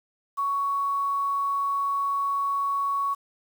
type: tone with quantisation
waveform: sine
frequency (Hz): 1116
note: C#6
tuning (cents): +11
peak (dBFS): -23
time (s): 0.37-3.15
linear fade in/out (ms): 20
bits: 8
effects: none